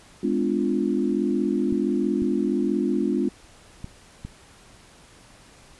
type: chord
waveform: sine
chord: G# diminished seventh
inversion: none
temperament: equal with one note detuned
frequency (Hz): 207.7 / 252.3 / 293.7 / 349.2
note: G#3 / B3 / D4 / F4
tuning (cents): 0 / +37 / 0 / 0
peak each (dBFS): -26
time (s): 0.23-3.29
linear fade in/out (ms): 5
type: clicks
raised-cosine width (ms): 5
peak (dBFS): -21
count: 4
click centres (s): 1.725 / 2.221 / 3.844 / 4.25
effects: pink hiss -51 dBFS RMS until 5.79 s + resampled to 24000 Hz